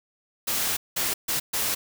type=noise bursts at uneven times; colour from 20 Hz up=white; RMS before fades=-26 dBFS; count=4; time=0.47-0.77 / 0.96-1.14 / 1.28-1.4 / 1.53-1.75 s; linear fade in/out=10 ms; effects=none